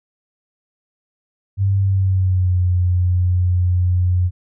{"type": "tone with pitch glide", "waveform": "sine", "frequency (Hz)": [98, 89.87], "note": ["G2", "F#2"], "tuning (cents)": [0, -50], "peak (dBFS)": -13, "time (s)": [1.57, 4.31], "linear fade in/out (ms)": 50, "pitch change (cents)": -150, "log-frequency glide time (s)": [1.79, 2.59], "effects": []}